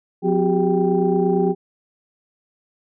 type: tone cluster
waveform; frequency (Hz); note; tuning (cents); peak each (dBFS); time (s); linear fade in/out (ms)
sine; 180.4 / 255.8 / 372.7 / 401.4 / 785; F#3 / C4 / F#4 / G4 / G5; -44 / -39 / +13 / +41 / +2; -20 / -26 / -21 / -19 / -26; 0.22-1.55; 50
effects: tanh soft clip ceiling -4 dBFS